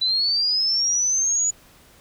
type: linear sweep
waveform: sine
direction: up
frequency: 3951 to 6910 Hz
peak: -18 dBFS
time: 0.01-1.51 s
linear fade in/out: 10 ms
effects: pink hiss -52 dBFS RMS until 2 s